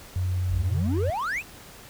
sine tone with pitch glide, 91.3 to 90.56 Hz, F#2 to F#2, -23 to -37 cents, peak -23 dBFS, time 0.16-1.1 s, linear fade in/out 0 ms, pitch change -14 cents, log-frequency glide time 0.27-0.92 s
triangle exponential sweep, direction up, 38.89 to 2794 Hz, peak -24 dBFS, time 0.48-1.43 s, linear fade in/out 50 ms
effects pink hiss -46 dBFS RMS until 1.89 s

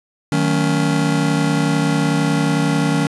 square chord, D# half-diminished seventh, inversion none, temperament just, 155.56 / 186.68 / 224 / 280 Hz, D#3 / F#3 / A3 / C#4, 0 / +16 / +31 / +18 cents, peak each -19 / -24 / -25 / -20 dBFS, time 0.32-3.07 s, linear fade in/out 2 ms, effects resampled to 24000 Hz + 8-bit

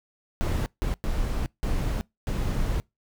brown noise bursts at uneven times, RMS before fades -26 dBFS, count 5, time 0.41-0.66 / 0.82-0.94 / 1.04-1.46 / 1.63-2.01 / 2.27-2.8 s, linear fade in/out 0 ms, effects noise-tail reverb RT60 0.2 s tail -25 dB re dry

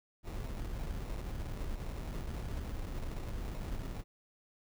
brown noise with sample-and-hold, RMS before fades -39 dBFS, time 0.23-4.04 s, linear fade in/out 50 ms, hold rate 1575 Hz, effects none

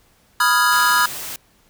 square chord, F half-diminished seventh, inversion second, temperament equal with one note detuned, 987.8 / 1244.5 / 1401.8 / 1661.2 Hz, Cb6 / Eb6 / F6 / Ab6, 0 / 0 / +6 / 0 cents, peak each -20 dBFS, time 0.4-1.06 s, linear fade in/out 5 ms
white noise, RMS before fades -30 dBFS, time 0.72-1.36 s, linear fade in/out 2 ms
effects pink hiss -57 dBFS RMS until 1.69 s

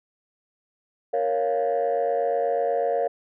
sine chord, Bb minor, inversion none, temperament equal, 466.2 / 554.4 / 698.5 Hz, Bb4 / Db5 / F5, 0 / 0 / 0 cents, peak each -24 dBFS, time 1.13-3.08 s, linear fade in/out 10 ms, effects tanh soft clip ceiling -16 dBFS

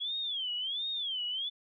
sine tone with vibrato, 3294 Hz, G#7, 15 cents flat, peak -32 dBFS, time 0-1.5 s, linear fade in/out 20 ms, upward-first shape sine, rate 1.4 Hz, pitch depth 210 cents each way, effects none

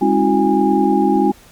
sine tone cluster, 204.3 / 270.5 / 320.1 / 361.3 / 818 Hz, G#3 / C#4 / D#4 / F#4 / G#5, -28 / -42 / +49 / -41 / -26 cents, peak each -18 dBFS, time 0.01-1.32 s, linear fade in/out 10 ms, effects pink hiss -46 dBFS RMS until 1.51 s + Opus 48 kbps

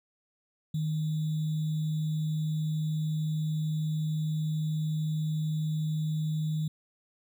sine tone with sample-and-hold, 155.56 Hz, D#3, in tune, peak -27 dBFS, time 0.74-6.68 s, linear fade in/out 5 ms, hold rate 3675 Hz, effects none

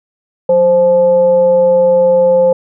sine tone with frequency modulation, 523.3 Hz, C5, in tune, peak -6 dBFS, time 0.49-2.53 s, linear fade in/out 5 ms, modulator 341 Hz, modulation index 0.31, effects none

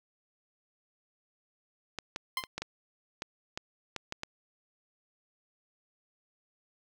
clicks, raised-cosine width 0.2 ms, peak -18 dBFS, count 10, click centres 1.987 / 2.161 / 2.438 / 2.58 / 2.62 / 3.221 / 3.575 / 3.963 / 4.124 / 4.234 s
15% pulse tone with exponential decay, 1042 Hz, C6, 7 cents flat, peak -20 dBFS, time 2.37-2.47 s, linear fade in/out 2 ms, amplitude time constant 21 ms
effects none

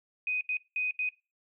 sine tone bursts at uneven times, 2500 Hz, D#7, 8 cents sharp, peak -28 dBFS, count 4, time 0.27-0.41 / 0.49-0.57 / 0.76-0.91 / 0.99-1.09 s, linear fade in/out 2 ms, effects noise-tail reverb RT60 0.3 s tail -22 dB re dry

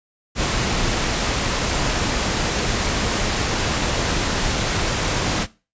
pink noise, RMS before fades -21 dBFS, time 0.35-5.47 s, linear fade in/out 50 ms, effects noise-tail reverb RT60 0.3 s tail -19 dB re dry + resampled to 16000 Hz

